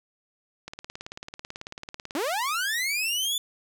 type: click train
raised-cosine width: 0.2 ms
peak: -20 dBFS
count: 27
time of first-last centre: 0.68-2.109 s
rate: 18.2 Hz
type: linear sweep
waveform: sawtooth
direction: up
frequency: 257.6 to 3508 Hz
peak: -22 dBFS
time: 2.15-3.38 s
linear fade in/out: 2 ms
effects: none